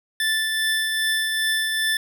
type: tone with tremolo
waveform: 25% pulse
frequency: 1760 Hz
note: A6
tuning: in tune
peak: -15 dBFS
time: 0.2-1.97 s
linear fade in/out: 2 ms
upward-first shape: triangle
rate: 2.5 Hz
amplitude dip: 35%
effects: none